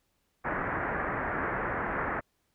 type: low-pass noise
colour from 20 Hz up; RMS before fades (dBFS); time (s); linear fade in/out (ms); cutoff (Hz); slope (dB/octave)
white; -32; 0.44-2.21; 20; 1900; 48
effects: pink hiss -75 dBFS RMS until 2.54 s